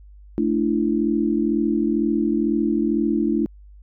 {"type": "chord", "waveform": "sine", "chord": "A suspended fourth", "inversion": "none", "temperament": "equal with one note detuned", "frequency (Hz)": [220, 293.7, 335.8], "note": ["A3", "D4", "E4"], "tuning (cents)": [0, 0, 32], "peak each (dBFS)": -22, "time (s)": [0.38, 3.46], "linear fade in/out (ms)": 0, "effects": ["added 50 Hz sine -42 dBFS peak until 3.82 s"]}